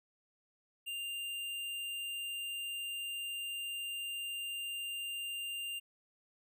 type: tone with tanh clipping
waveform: sine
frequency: 2794 Hz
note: F7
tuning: in tune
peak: -39 dBFS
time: 0.86-5.8 s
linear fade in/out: 20 ms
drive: 18 dB
effects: none